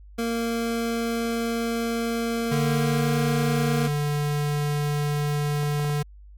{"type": "tone with pitch glide", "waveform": "25% pulse", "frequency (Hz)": [231.4, 235], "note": ["A#3", "A#3"], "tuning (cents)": [-13, 14], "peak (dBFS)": -20, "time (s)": [0.18, 3.88], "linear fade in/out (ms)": 10, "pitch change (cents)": 27, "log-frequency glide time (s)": [2.69, 3.14]}
{"type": "tone", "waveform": "square", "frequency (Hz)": 146.83, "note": "D3", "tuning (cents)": 0, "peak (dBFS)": -23, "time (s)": [2.51, 6.03], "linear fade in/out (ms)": 10}
{"type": "clicks", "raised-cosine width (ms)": 1, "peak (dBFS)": -24, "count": 5, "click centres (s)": [3.433, 5.632, 5.796, 5.846, 5.897]}
{"effects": ["added 50 Hz sine -43 dBFS peak until 6.37 s", "MP3 96 kbps"]}